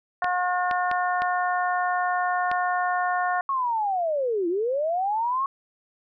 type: harmonic tone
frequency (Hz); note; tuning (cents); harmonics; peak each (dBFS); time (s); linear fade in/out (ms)
360; F#4; -47; 2 / 3 / 4 / 5; -24 / -28 / -30 / -32; 0.22-3.41; 2
type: clicks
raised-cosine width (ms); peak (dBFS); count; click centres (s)
0.3; -15; 5; 0.244 / 0.712 / 0.914 / 1.22 / 2.515
type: linear two-way sweep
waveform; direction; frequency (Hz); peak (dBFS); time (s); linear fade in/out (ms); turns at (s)
sine; down then up; 1108.7 to 329.6 to 1108.7; -22; 3.49-5.46; 2; 4.48
effects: none